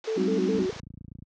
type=band-pass noise; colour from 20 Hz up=pink; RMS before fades=-43 dBFS; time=0.04-0.8 s; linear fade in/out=2 ms; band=330 to 6500 Hz; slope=48 dB/octave
type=tone with vibrato; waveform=sine; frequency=405.1 Hz; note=G#4; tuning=43 cents flat; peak=-25 dBFS; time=0.07-0.71 s; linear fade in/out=10 ms; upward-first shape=square; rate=4.8 Hz; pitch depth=150 cents each way
type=chord; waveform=sine; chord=Ab dominant seventh; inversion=third; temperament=equal with one note detuned; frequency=189.76 / 207.7 / 261.6 / 311.1 Hz; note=Gb3 / Ab3 / C4 / Eb4; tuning=+44 / 0 / 0 / 0 cents; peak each=-28 / -31 / -30 / -33 dBFS; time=0.16-0.66 s; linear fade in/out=20 ms
type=click train; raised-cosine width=5 ms; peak=-29 dBFS; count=20; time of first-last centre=0.55-1.224 s; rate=28.2 Hz
effects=high-pass 80 Hz 12 dB/octave